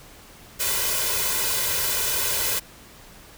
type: noise with comb filter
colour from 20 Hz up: white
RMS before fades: -24 dBFS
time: 0.59-2.6 s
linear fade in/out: 20 ms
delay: 2 ms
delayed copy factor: +0.8
effects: pink hiss -47 dBFS RMS until 3.37 s